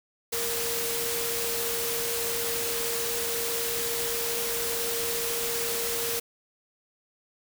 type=tone in noise; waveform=sine; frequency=466.2 Hz; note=A#4; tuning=in tune; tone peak=-33 dBFS; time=0.32-6.2 s; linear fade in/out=10 ms; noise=white; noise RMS=-30 dBFS; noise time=0.32-6.2 s; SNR=-6 dB; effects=none